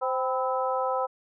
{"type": "harmonic tone with a mistuned harmonic", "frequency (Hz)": 260, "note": "C4", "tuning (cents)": -11, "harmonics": [2, 3, 4, 5], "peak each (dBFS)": [-28, -30, -31, -32], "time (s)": [0.01, 1.07], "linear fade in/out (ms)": 20, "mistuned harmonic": 4, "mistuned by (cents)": -67, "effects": []}